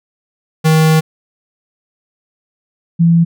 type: tone pair in turn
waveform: square / sine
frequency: 158.1 / 167.95 Hz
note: D#3 / E3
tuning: +28 / +33 cents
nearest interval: minor second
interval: 105 cents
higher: second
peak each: -8 / -6 dBFS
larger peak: second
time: 0.64-1.01 / 2.99-3.25 s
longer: first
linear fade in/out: 20 ms
effects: none